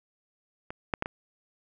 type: clicks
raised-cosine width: 0.5 ms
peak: -22 / -11 / -13 / -18 dBFS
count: 4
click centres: 0.705 / 0.938 / 1.024 / 1.059 s
effects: none